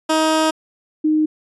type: tone pair in turn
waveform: 15% pulse / sine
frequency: 315.5 / 308.7 Hz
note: D#4 / D#4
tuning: +24 / -14 cents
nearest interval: unison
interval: 38 cents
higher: first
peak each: -8 / -13 dBFS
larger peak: first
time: 0.09-0.51 / 1.04-1.26 s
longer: first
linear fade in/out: 10 ms
effects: resampled to 24000 Hz